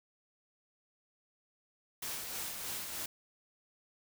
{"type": "noise with tremolo", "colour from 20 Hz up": "white", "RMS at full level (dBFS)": -39, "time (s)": [2.02, 3.06], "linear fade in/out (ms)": 5, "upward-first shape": "sine", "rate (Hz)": 3.2, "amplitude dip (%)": 35, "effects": []}